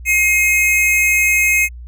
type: tone pair together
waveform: square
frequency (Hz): 2134 / 2538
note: C7 / D#7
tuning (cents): +34 / +34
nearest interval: minor third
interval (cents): 300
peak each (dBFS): -15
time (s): 0.05-1.69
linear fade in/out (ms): 50
effects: added 60 Hz sine -30 dBFS peak until 1.87 s